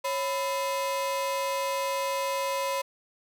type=ring-modulated tone; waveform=45% pulse; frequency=774 Hz; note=G5; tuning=22 cents flat; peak=-24 dBFS; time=0.04-2.82 s; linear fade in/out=10 ms; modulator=225 Hz; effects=none